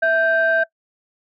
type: tone pair together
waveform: sine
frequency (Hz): 656.6 / 1568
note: E5 / G6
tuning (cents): -7 / 0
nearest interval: octave + minor third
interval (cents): 1507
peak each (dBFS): -16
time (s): 0.02-0.64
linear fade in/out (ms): 10
effects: noise-tail reverb RT60 0.1 s tail -21 dB re dry + tanh soft clip ceiling -8 dBFS